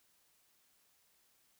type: silence
effects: white hiss -72 dBFS RMS until 1.59 s